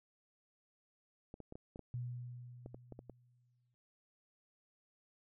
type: clicks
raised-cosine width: 2 ms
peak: -35 dBFS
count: 11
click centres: 1.341 / 1.403 / 1.524 / 1.555 / 1.759 / 1.793 / 2.661 / 2.745 / 2.923 / 2.991 / 3.097 s
type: tone with exponential decay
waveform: sine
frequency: 122.4 Hz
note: B2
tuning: 15 cents flat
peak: -37 dBFS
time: 1.94-3.74 s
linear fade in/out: 0 ms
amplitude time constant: 390 ms
effects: none